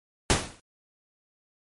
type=noise with exponential decay; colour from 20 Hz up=pink; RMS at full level=-18 dBFS; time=0.3-0.6 s; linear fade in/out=0 ms; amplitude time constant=64 ms; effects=MP3 48 kbps